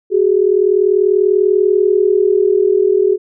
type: tone pair together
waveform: sine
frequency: 375 / 415.3 Hz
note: F#4 / G#4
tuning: +23 / 0 cents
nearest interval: major second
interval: 177 cents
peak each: -12 dBFS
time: 0.1-3.18 s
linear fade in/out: 50 ms
effects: none